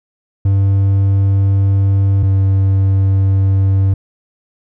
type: tone pair in turn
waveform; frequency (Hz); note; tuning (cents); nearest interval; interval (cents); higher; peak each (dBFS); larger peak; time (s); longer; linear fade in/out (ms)
triangle; 98 / 96.82; G2 / G2; 0 / -21; unison; 21; first; -7; neither; 0.45-2.23 / 2.23-3.94; first; 5
effects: none